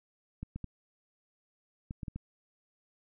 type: clicks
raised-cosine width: 5 ms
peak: -26 dBFS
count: 7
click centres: 0.43 / 0.56 / 0.643 / 1.909 / 2.032 / 2.082 / 2.16 s
effects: none